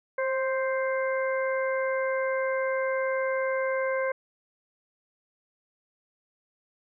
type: harmonic tone with a mistuned harmonic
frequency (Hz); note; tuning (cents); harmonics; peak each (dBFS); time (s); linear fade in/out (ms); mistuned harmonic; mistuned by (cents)
523.3; C5; 0; 1 / 2 / 3 / 4; -26 / -34 / -34 / -36; 0.18-4.12; 5; 1; +20
effects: none